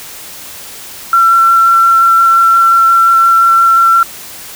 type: tone with vibrato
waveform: sine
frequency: 1354 Hz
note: E6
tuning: 46 cents sharp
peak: -4 dBFS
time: 1.13-4.03 s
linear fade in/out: 2 ms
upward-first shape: square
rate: 5.7 Hz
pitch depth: 8 cents each way
effects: white hiss -29 dBFS RMS until 4.55 s